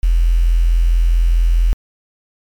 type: tone with quantisation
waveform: sine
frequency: 42.3 Hz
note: E1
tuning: 45 cents sharp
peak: -9 dBFS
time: 0.03-1.73 s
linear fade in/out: 0 ms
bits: 6
effects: MP3 96 kbps